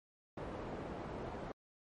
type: low-pass noise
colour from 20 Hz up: white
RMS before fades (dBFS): -44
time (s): 0.37-1.52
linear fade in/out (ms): 5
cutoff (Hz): 650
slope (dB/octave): 12
effects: MP3 48 kbps